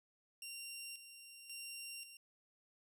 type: tone with tremolo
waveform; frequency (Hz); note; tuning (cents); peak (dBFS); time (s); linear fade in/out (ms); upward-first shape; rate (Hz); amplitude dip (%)
15% pulse; 2765; F7; -18; -39; 0.42-2.17; 2; square; 0.93; 60
effects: none